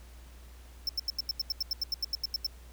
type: tone bursts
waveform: square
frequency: 5340 Hz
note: E8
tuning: 22 cents sharp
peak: -28 dBFS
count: 16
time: 0.87-2.466 s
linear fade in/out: 2 ms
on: 21 ms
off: 84 ms
effects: added 60 Hz sine -48 dBFS peak until 2.72 s + pink hiss -58 dBFS RMS until 2.72 s